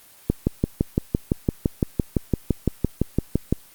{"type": "click train", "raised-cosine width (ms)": 3, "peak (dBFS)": -5, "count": 20, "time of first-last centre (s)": [0.3, 3.526], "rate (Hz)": 5.89, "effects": ["white hiss -50 dBFS RMS until 3.74 s", "Opus 24 kbps"]}